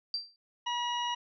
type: tone with exponential decay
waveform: sine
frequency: 4699 Hz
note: D8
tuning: in tune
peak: -27 dBFS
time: 0.14-0.36 s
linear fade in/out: 1 ms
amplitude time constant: 46 ms
type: harmonic tone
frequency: 963 Hz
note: B5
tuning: 44 cents flat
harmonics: 1 / 2 / 3 / 4 / 6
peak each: -32 / -42 / -35 / -48 / -47 dBFS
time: 0.66-1.15 s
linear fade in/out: 10 ms
effects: none